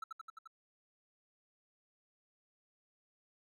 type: tone with echo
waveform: triangle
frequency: 1318.5 Hz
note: E6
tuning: in tune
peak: -37 dBFS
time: 0.02-0.04 s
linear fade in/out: 5 ms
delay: 87 ms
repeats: 5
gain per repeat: -2 dB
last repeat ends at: 0.475 s
effects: none